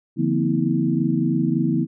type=tone cluster; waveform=sine; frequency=147.4 / 173 / 231.1 / 254.5 / 323.4 Hz; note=D3 / F3 / A#3 / C4 / E4; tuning=+7 / -16 / -15 / -48 / -33 cents; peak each=-24 dBFS; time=0.16-1.87 s; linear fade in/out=50 ms; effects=none